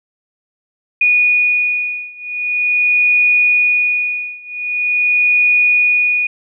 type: beating tone pair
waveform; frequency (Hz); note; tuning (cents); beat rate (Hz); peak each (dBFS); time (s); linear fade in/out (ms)
sine; 2460 / 2460.44; D#7 / D#7; -20 / -20; 0.44; -14 / -15; 1.01-6.27; 5
effects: none